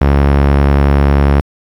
sawtooth tone with vibrato, 70.3 Hz, C#2, 25 cents sharp, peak -3 dBFS, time 0.01-1.41 s, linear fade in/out 5 ms, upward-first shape triangle, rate 12 Hz, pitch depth 12 cents each way, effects low-pass 2000 Hz 12 dB/octave + 7-bit

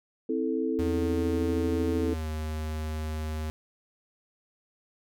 sine chord, A minor, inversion first, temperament equal with one note detuned, 261.6 / 325.8 / 440 Hz, C4 / E4 / A4, 0 / -20 / 0 cents, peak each -30 dBFS, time 0.29-2.14 s, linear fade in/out 5 ms
square tone with pitch glide, 82.9 to 77.8 Hz, E2 to D#2, +10 to 0 cents, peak -31 dBFS, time 0.79-3.5 s, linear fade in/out 0 ms, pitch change -110 cents, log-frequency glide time 1.96-2.28 s
effects none

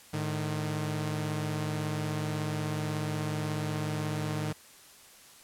sawtooth tone pair together, 107.33 / 152.8 Hz, A2 / D#3, -43 / -31 cents, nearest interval tritone, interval 612 cents, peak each -31 / -28 dBFS, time 0.13-4.53 s, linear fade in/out 10 ms, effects white hiss -54 dBFS RMS until 5.43 s + low-pass 12000 Hz 12 dB/octave

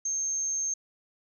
sine tone, 6380 Hz, G8, 30 cents sharp, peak -27 dBFS, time 0.05-0.74 s, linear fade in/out 5 ms, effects none

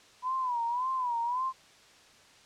sine tone with vibrato, 987.8 Hz, B5, in tune, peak -28 dBFS, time 0.22-1.53 s, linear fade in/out 50 ms, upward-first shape sine, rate 1.8 Hz, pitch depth 110 cents each way, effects white hiss -57 dBFS RMS until 2.45 s + low-pass 6000 Hz 12 dB/octave

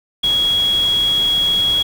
sine tone in noise, 3322 Hz, G#7, in tune, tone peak -13 dBFS, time 0.23-1.83 s, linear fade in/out 10 ms, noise pink, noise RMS -30 dBFS, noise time 0.23-1.83 s, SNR +14 dB, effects none

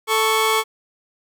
20% pulse tone pair together, 440 / 1108.7 Hz, A4 / C#6, 0 / 0 cents, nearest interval octave + major third, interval 1600 cents, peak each -14 dBFS, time 0.07-0.64 s, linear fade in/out 50 ms, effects none

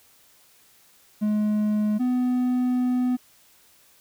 triangle tone pair in turn, 211.2 / 250.1 Hz, G#3 / B3, +29 / +22 cents, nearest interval minor third, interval 293 cents, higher second, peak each -18 dBFS, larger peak neither, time 1.21-1.99 / 1.99-3.17 s, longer second, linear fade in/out 20 ms, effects white hiss -57 dBFS RMS until 4 s

